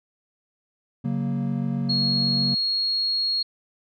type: chord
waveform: triangle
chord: F# major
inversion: second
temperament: equal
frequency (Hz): 138.59 / 185 / 233.1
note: C#3 / F#3 / A#3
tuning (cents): 0 / 0 / 0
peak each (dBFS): -25 / -27 / -25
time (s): 1.04-2.55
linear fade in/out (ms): 10
type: tone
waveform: sine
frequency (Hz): 4299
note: C8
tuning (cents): +46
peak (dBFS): -21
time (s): 1.89-3.43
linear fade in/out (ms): 10
effects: none